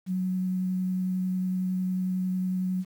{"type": "tone with vibrato", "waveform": "sine", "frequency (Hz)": 185, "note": "F#3", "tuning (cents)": 0, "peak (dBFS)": -25, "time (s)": [0.06, 2.85], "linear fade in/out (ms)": 50, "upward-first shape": "sine", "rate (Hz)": 11, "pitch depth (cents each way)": 10, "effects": ["9-bit"]}